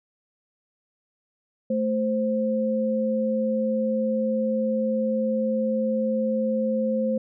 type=tone pair together; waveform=sine; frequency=220 / 523.3 Hz; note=A3 / C5; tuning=0 / 0 cents; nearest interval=octave + minor third; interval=1500 cents; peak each=-24 dBFS; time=1.7-7.18 s; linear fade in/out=5 ms; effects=none